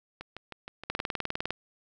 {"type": "two click trains", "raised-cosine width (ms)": 0.3, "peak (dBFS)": [-24, -14], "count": [6, 13], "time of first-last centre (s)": [[0.21, 0.992], [0.9, 1.506]], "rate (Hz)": [6.39, 19.8], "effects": []}